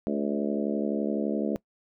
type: harmonic tone with a mistuned harmonic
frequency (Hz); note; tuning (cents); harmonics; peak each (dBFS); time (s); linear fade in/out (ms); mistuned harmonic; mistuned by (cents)
71.8; D2; -39; 3 / 4 / 5 / 6 / 7 / 8 / 9; -29 / -31 / -33 / -35 / -36 / -37 / -38; 0.07-1.56; 0; 8; +15
effects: noise-tail reverb RT60 0.1 s tail -22 dB re dry